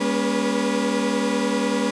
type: tone cluster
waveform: 35% pulse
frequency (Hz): 203.9 / 239.9 / 281.2 / 490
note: G#3 / A#3 / C#4 / B4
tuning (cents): -32 / +50 / +25 / -14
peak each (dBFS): -24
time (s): 0-1.91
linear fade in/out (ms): 10
effects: resampled to 22050 Hz